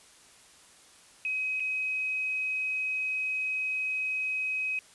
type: tone with dropouts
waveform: sine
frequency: 2533 Hz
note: D#7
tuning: 30 cents sharp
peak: -28 dBFS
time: 1.25-4.79 s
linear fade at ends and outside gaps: 1 ms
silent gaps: 1.598-1.603 s
effects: white hiss -56 dBFS RMS until 4.94 s + resampled to 24000 Hz

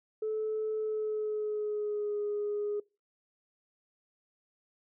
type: tone with pitch glide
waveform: sine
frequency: 433.8 to 414.4 Hz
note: A4 to G#4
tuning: -25 to -4 cents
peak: -29 dBFS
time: 0.22-2.8 s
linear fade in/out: 5 ms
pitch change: -79 cents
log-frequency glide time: 0.77-2.18 s
effects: noise-tail reverb RT60 0.3 s tail -25 dB re dry + tanh soft clip ceiling -26 dBFS

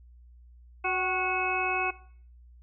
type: harmonic tone with a mistuned harmonic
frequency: 367 Hz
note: F#4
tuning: 14 cents flat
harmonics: 1 / 2 / 3 / 4 / 6 / 7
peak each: -34 / -31 / -34 / -35 / -35 / -31 dBFS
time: 0.84-1.91 s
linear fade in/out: 10 ms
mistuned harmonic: 2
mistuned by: +39 cents
effects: noise-tail reverb RT60 0.5 s tail -18 dB re dry + added 60 Hz sine -50 dBFS peak until 2.62 s

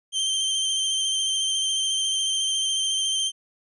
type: tone with vibrato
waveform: sawtooth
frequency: 3136 Hz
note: G7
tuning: in tune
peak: -19 dBFS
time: 0.12-3.32 s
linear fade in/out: 50 ms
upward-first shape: square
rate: 14 Hz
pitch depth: 17 cents each way
effects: resampled to 24000 Hz

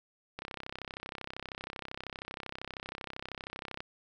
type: click train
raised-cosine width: 0.3 ms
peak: -23 dBFS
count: 113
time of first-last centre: 0.39-3.805 s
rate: 32.8 Hz
effects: none

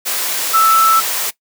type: tone in noise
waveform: sine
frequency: 1318.5 Hz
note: E6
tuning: in tune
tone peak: -8 dBFS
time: 0.53-1.01 s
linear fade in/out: 20 ms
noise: white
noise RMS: -19 dBFS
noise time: 0.05-1.31 s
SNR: +8 dB
effects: noise-tail reverb RT60 0.1 s tail -18 dB re dry + high-pass 400 Hz 12 dB/octave

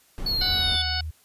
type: noise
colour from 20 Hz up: brown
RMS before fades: -32 dBFS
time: 0.18-0.76 s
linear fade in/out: 0 ms
type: exponential sweep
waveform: triangle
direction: down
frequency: 4435 to 3464 Hz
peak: -22 dBFS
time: 0.26-0.82 s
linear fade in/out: 5 ms
type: harmonic tone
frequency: 740 Hz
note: F#5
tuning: in tune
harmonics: 1 / 2 / 3 / 4 / 5 / 6 / 7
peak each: -35 / -32 / -37 / -34 / -35 / -29 / -33 dBFS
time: 0.41-1.01 s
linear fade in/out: 5 ms
type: tone with vibrato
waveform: sine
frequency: 77.78 Hz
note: D#2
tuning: in tune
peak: -29 dBFS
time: 0.47-1.11 s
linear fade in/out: 10 ms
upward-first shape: sine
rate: 4.1 Hz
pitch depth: 30 cents each way
effects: white hiss -59 dBFS RMS until 1.24 s + resampled to 32000 Hz

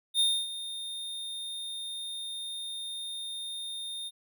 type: tone with ADSR envelope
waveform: square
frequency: 3651 Hz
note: A#7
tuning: 37 cents flat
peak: -22 dBFS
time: 0.14-4.11 s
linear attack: 57 ms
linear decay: 270 ms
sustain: -14 dB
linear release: 38 ms
effects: none

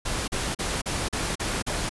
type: noise bursts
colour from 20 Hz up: pink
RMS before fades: -28 dBFS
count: 7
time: 0.05-1.894 s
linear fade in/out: 10 ms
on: 230 ms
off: 39 ms
effects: resampled to 24000 Hz

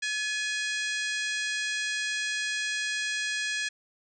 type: harmonic tone with a mistuned harmonic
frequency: 830.6 Hz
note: G#5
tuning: in tune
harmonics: 2 / 3 / 4 / 5 / 6 / 7 / 8 / 9 / 10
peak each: -31 / -35 / -37 / -39 / -41 / -42 / -43 / -44 / -45 dBFS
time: 0.02-3.69 s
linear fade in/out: 10 ms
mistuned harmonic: 2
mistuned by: +52 cents
effects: none

